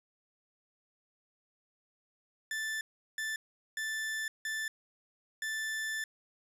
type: tone bursts at uneven times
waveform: 40% pulse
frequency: 1760 Hz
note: A6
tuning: in tune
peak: -33 dBFS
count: 5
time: 2.51-2.81 / 3.18-3.36 / 3.77-4.28 / 4.45-4.68 / 5.42-6.04 s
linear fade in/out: 2 ms
effects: resampled to 32000 Hz + 11-bit